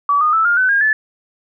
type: tone with pitch steps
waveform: sine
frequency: 1146 / 1228.3 / 1316.4 / 1410.9 / 1512.2 / 1620.7 / 1737 Hz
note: D6 / D#6 / E6 / F6 / F#6 / G#6 / A6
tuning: -43 / -23 / -3 / +17 / +37 / -43 / -23 cents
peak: -11 dBFS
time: 0.09-0.93 s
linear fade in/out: 2 ms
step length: 120 ms
effects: none